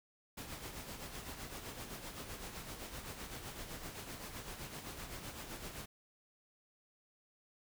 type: noise with tremolo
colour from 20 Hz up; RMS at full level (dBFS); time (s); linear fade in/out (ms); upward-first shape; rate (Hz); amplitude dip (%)
pink; -45; 0.37-5.86; 10; sine; 7.8; 50
effects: none